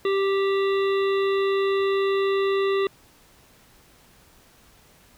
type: harmonic tone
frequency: 392 Hz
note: G4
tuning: in tune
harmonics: 1 / 3 / 5 / 7 / 9 / 10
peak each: -20 / -30 / -34 / -37 / -39 / -40 dBFS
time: 0.05-2.87 s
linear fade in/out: 2 ms
effects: pink hiss -55 dBFS RMS until 5.17 s